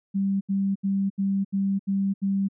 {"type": "tone bursts", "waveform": "sine", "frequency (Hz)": 196, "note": "G3", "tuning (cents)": 0, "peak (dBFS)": -21, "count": 7, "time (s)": [0.14, 2.486], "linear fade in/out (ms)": 20, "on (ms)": 270, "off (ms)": 76, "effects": []}